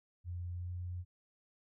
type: tone with pitch glide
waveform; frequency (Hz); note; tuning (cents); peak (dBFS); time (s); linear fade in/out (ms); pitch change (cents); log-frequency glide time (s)
sine; 88 to 89.13; F2 to F2; +14 to +36; -38; 0.24-1.05; 50; +22; 0.52-0.7
effects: none